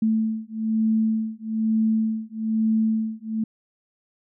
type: beating tone pair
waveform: sine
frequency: 220 / 221.1 Hz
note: A3 / A3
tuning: 0 / +9 cents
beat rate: 1.1 Hz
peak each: -23 dBFS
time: 0.02-3.44 s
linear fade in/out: 5 ms
effects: none